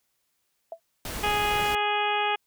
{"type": "tone with exponential decay", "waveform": "sine", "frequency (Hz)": 663, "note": "E5", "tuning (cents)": 10, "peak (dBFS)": -29, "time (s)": [0.72, 0.8], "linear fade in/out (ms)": 2, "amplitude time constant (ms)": 16}
{"type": "noise", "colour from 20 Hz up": "pink", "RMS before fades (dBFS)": -34, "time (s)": [1.05, 1.75], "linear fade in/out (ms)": 2}
{"type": "harmonic tone", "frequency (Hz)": 415.3, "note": "G#4", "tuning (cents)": 0, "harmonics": [1, 2, 3, 4, 5, 6, 7, 8], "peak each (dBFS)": [-32, -26, -32, -34, -36, -31, -34, -37], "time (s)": [1.23, 2.36], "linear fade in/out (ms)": 10}
{"effects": ["white hiss -74 dBFS RMS until 2.46 s"]}